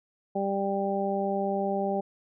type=harmonic tone; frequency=197.2 Hz; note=G3; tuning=11 cents sharp; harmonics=1 / 2 / 3 / 4; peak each=-31 / -31 / -31 / -31 dBFS; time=0.35-2.01 s; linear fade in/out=10 ms; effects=none